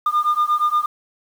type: beating tone pair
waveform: sine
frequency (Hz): 1206 / 1214.5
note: D6 / D#6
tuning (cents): +46 / -42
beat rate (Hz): 8.5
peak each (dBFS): -17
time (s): 0.06-0.86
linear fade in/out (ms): 5
effects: tanh soft clip ceiling -12 dBFS + 7-bit